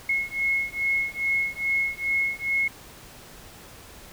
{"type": "beating tone pair", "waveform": "sine", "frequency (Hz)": [2171, 2173.4], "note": ["C#7", "C#7"], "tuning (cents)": [-37, -35], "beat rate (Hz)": 2.4, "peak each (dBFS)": -26, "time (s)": [0.09, 2.68], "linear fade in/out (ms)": 5, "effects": ["pink hiss -46 dBFS RMS until 4.12 s"]}